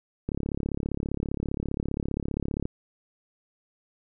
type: click train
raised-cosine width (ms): 3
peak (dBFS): -16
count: 84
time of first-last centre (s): 0.29-2.655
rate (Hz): 35.1
effects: none